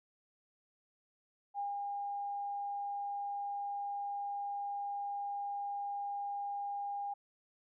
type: tone with ADSR envelope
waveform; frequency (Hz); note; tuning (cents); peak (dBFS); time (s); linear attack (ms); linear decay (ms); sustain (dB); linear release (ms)
sine; 808; G#5; -48; -34; 1.54-7.14; 49; 160; -2; 9
effects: none